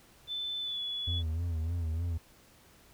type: tone with pitch glide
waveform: sine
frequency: 3520 to 3410 Hz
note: A7 to G#7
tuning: 0 to +45 cents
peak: -33 dBFS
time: 0.27-1.23 s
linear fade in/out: 50 ms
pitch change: -55 cents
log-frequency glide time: 0.61-0.8 s
type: tone with vibrato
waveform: triangle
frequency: 82.9 Hz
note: E2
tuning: 10 cents sharp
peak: -28 dBFS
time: 1.07-2.18 s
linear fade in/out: 10 ms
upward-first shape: sine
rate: 3.3 Hz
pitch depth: 83 cents each way
effects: pink hiss -60 dBFS RMS until 2.93 s